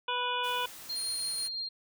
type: harmonic tone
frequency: 492.4 Hz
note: B4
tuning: 5 cents flat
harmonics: 1 / 2 / 3 / 5 / 6 / 7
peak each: -39 / -32 / -38 / -39 / -37 / -38 dBFS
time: 0.08-0.66 s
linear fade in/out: 5 ms
type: noise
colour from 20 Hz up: white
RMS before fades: -47 dBFS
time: 0.43-1.49 s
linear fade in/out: 20 ms
type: tone with tremolo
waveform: sine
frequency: 4205 Hz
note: C8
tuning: 8 cents sharp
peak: -32 dBFS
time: 0.89-1.69 s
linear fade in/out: 10 ms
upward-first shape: triangle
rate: 6 Hz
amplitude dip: 30%
type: tone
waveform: sine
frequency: 9550 Hz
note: D9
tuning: 28 cents sharp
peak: -35 dBFS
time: 0.95-1.48 s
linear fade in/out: 20 ms
effects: none